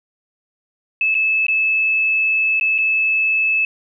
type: tone with dropouts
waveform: sine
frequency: 2609 Hz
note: E7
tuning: 18 cents flat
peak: -14 dBFS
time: 1.01-3.65 s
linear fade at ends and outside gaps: 2 ms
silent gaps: 1.144-1.15 / 1.467-1.483 / 2.598-2.61 / 2.781-2.785 s
effects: none